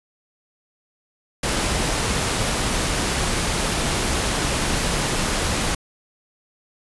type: noise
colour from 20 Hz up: pink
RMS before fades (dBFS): -22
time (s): 1.43-5.75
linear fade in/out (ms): 5
effects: resampled to 24000 Hz